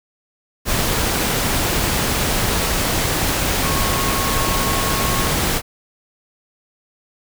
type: tone in noise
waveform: sine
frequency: 1094 Hz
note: C#6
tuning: 23 cents flat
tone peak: -25 dBFS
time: 3.6-5.32 s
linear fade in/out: 50 ms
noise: pink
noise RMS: -19 dBFS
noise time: 0.65-5.62 s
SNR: -9 dB
effects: none